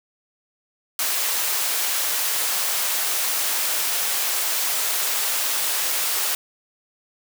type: high-pass noise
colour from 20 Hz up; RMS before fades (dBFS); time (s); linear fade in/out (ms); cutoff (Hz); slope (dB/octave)
white; -23; 0.99-6.35; 2; 540; 12
effects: none